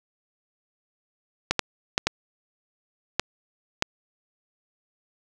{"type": "clicks", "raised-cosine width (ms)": 0.2, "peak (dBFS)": -3, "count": 6, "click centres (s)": [1.51, 1.593, 1.979, 2.07, 3.196, 3.824], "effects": []}